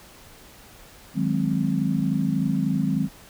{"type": "chord", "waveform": "sine", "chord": "Ab dominant seventh", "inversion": "second", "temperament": "equal with one note detuned", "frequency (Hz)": [155.56, 185, 208.5, 261.6], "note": ["Eb3", "Gb3", "Ab3", "C4"], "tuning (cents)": [0, 0, 7, 0], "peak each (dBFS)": -26, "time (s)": [1.14, 3.09], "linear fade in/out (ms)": 50, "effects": ["pink hiss -48 dBFS RMS until 3.29 s"]}